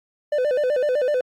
triangle tone with vibrato, 547 Hz, C#5, 23 cents flat, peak -16 dBFS, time 0.32-1.21 s, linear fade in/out 5 ms, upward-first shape square, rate 7.9 Hz, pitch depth 140 cents each way, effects AAC 64 kbps

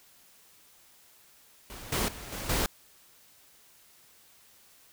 pink noise with level steps, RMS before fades -44 / -29 / -43 / -37 / -28 dBFS, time 1.7-2.66 s, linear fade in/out 0 ms, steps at 1.92 / 2.08 / 2.32 / 2.49 s, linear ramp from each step 5 ms, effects white hiss -59 dBFS RMS until 4.92 s

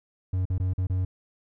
triangle tone with dropouts, 92.5 Hz, F#2, in tune, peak -21 dBFS, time 0.33-1.05 s, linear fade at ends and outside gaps 5 ms, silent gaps 0.454-0.5 / 0.581-0.599 / 0.735-0.78 / 0.87-0.898 s, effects none

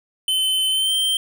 square tone with pitch glide, 3059 to 3136 Hz, G7 to G7, -43 to 0 cents, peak -18 dBFS, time 0.28-1.17 s, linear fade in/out 2 ms, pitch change +43 cents, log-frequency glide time 0.7-0.94 s, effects none

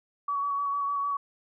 sine tone with vibrato, 1132 Hz, C#6, 36 cents sharp, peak -26 dBFS, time 0.28-1.17 s, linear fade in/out 5 ms, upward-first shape square, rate 6.6 Hz, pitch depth 17 cents each way, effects none

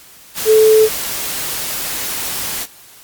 sine tone in noise, 436.3 Hz, A4, 15 cents flat, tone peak -6 dBFS, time 0.45-0.89 s, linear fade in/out 50 ms, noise white, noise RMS -22 dBFS, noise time 0.34-2.67 s, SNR +13 dB, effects white hiss -42 dBFS RMS until 3.03 s + Opus 48 kbps

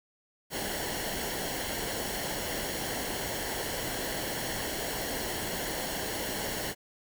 pink noise with comb filter, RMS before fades -34 dBFS, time 0.5-6.75 s, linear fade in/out 50 ms, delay 0.81 ms, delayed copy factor -0.6, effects none

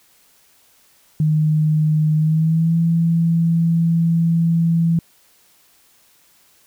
sine tone with pitch glide, 154.4 to 166.44 Hz, D#3 to E3, -13 to +17 cents, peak -13 dBFS, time 1.2-4.99 s, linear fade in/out 2 ms, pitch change +130 cents, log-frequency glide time 2.16-2.77 s, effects white hiss -55 dBFS RMS until 6.66 s

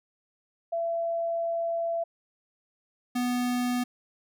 sine / square tone pair in turn, 672 / 246.5 Hz, E5 / B3, +33 / -3 cents, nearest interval octave + perfect fourth, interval 1736 cents, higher first, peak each -26 dBFS, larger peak neither, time 0.72-2.04 / 3.15-3.84 s, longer first, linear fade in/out 10 ms, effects none

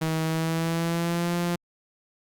sawtooth tone with pitch glide, 160 to 173.48 Hz, D#3 to F3, +49 to -11 cents, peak -20 dBFS, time 0.01-1.56 s, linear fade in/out 10 ms, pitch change +140 cents, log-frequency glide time 0.24-1.35 s, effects Opus 48 kbps

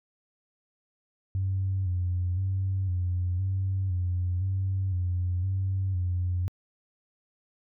sine tone with vibrato, 92.5 Hz, F#2, in tune, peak -24 dBFS, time 1.35-6.48 s, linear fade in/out 0 ms, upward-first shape square, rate 0.98 Hz, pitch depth 55 cents each way, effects tanh soft clip ceiling -20 dBFS

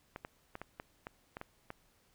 clicks, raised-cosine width 0.5 ms, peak -27 dBFS, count 9, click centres 0.161 / 0.249 / 0.554 / 0.616 / 0.799 / 1.069 / 1.369 / 1.414 / 1.704 s, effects pink hiss -70 dBFS RMS until 2.14 s

